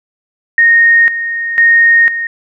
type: tone with tremolo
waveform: sine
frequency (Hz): 1854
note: A#6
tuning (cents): -10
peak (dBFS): -4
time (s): 0.58-2.27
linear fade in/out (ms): 2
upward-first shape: square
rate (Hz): 1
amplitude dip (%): 70
effects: none